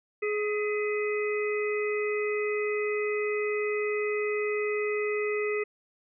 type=harmonic tone with a mistuned harmonic; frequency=420 Hz; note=G#4; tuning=19 cents sharp; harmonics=1 / 3 / 5 / 6; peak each=-27 / -39 / -35 / -37 dBFS; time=0.22-5.64 s; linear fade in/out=10 ms; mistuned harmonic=5; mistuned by=-65 cents; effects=none